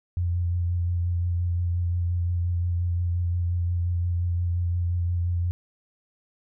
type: tone with vibrato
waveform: sine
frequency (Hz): 87.31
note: F2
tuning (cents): 0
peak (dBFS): -22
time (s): 0.17-5.51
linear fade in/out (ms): 0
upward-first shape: sine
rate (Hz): 5.7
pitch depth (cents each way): 21
effects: none